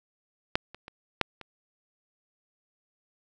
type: clicks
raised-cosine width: 0.3 ms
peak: -7 / -27 / -26 / -6 / -26 dBFS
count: 5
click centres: 0.555 / 0.746 / 0.881 / 1.213 / 1.413 s
effects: none